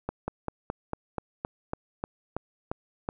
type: slowing click train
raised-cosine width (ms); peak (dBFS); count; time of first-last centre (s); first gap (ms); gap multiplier
1; -16; 12; 0.09-3.089; 190; 1.07
effects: none